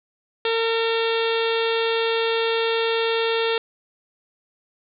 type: harmonic tone with a mistuned harmonic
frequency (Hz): 454.9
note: A#4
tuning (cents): -42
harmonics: 1 / 2 / 3 / 4 / 5 / 6 / 7 / 8 / 9 / 10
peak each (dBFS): -21 / -30 / -31 / -32 / -35 / -30 / -32 / -31 / -38 / -42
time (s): 0.45-3.58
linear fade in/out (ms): 2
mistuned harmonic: 7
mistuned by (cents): +44
effects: none